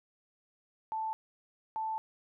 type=tone bursts at uneven times; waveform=sine; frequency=880 Hz; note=A5; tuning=in tune; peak=-32 dBFS; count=2; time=0.92-1.13 / 1.76-1.98 s; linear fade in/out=0 ms; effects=none